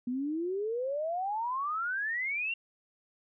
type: exponential sweep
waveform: sine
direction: up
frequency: 240 to 2794 Hz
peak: -30 dBFS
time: 0.07-2.54 s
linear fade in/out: 5 ms
effects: none

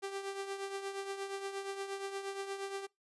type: tone with tremolo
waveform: sawtooth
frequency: 392.9 Hz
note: G4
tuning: 4 cents sharp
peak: -32 dBFS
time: 0.02-2.87 s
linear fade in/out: 20 ms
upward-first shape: triangle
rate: 8.5 Hz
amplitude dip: 65%
effects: noise-tail reverb RT60 0.2 s tail -24 dB re dry + resampled to 24000 Hz

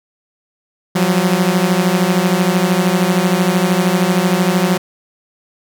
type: beating tone pair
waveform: sawtooth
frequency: 175.4 / 188.4 Hz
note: F3 / F#3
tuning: +8 / +32 cents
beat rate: 13 Hz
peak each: -11 dBFS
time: 0.95-4.78 s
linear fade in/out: 10 ms
effects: none

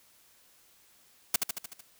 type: noise with echo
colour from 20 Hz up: white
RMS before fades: -23 dBFS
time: 1.34-1.36 s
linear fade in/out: 5 ms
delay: 75 ms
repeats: 6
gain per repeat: -4 dB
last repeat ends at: 1.81 s
effects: white hiss -62 dBFS RMS until 1.99 s

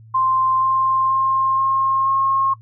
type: tone with pitch steps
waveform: sine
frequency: 1046.5 / 1054.4 / 1062.3 / 1070.3 / 1078.4 Hz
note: C6 / C6 / C6 / C6 / C#6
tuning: 0 / +13 / +26 / +39 / -48 cents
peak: -15 dBFS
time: 0.14-2.54 s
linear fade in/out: 10 ms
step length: 480 ms
effects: noise-tail reverb RT60 0.1 s tail -19 dB re dry + added 111 Hz sine -41 dBFS peak until 2.61 s

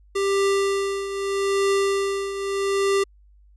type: tone with tremolo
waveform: square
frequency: 394.7 Hz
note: G4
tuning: 12 cents sharp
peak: -18 dBFS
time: 0.15-3.04 s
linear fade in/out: 10 ms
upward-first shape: triangle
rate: 0.8 Hz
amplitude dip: 70%
effects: added 50 Hz sine -50 dBFS peak until 3.56 s + resampled to 24000 Hz

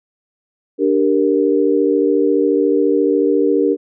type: chord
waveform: sine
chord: G minor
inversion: second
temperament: equal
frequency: 293.7 / 392 / 466.2 Hz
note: D4 / G4 / Bb4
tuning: 0 / 0 / 0 cents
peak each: -16 dBFS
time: 0.78-3.77 s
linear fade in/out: 50 ms
effects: none

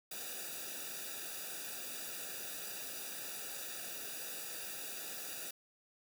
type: noise with comb filter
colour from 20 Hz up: white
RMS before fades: -44 dBFS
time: 0.11-5.51 s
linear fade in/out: 5 ms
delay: 0.94 ms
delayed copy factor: -1
effects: none

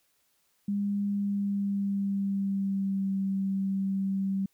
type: tone with pitch glide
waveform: sine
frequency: 202 to 194 Hz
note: G#3 to G3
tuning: -48 to -18 cents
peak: -26 dBFS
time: 0.68-4.46 s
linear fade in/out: 5 ms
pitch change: -70 cents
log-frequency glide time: 1.08-3.11 s
effects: white hiss -71 dBFS RMS until 4.53 s

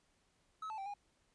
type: tone with pitch steps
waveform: triangle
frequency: 1288 / 874 / 780 / 815 Hz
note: E6 / A5 / G5 / G#5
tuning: -41 / -12 / -9 / -33 cents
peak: -39 dBFS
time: 0.62-0.94 s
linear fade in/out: 5 ms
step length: 80 ms
effects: pink hiss -75 dBFS RMS until 1.34 s + resampled to 22050 Hz

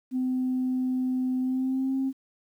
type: tone with pitch glide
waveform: sine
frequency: 255.9 to 266.6 Hz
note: C4 to C4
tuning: -38 to +33 cents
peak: -23 dBFS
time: 0.11-2.13 s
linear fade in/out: 50 ms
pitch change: +71 cents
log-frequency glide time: 1.4-1.95 s
effects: tanh soft clip ceiling -20 dBFS + 10-bit

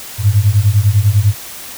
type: beating tone pair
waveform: sine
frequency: 97.9 / 107.9 Hz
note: G2 / A2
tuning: -2 / -33 cents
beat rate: 10 Hz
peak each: -11 dBFS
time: 0.18-1.35 s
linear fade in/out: 50 ms
effects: white hiss -30 dBFS RMS until 1.77 s

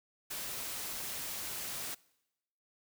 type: noise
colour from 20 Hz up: white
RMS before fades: -40 dBFS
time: 0.3-1.95 s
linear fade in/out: 10 ms
effects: noise-tail reverb RT60 0.9 s tail -23 dB re dry

